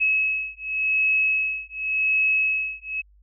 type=beating tone pair; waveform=sine; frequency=2573 / 2573.89 Hz; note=E7 / E7; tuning=-43 / -42 cents; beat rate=0.89 Hz; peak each=-23 dBFS; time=0-3.02 s; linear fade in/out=20 ms; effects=added 50 Hz sine -52 dBFS peak until 3.22 s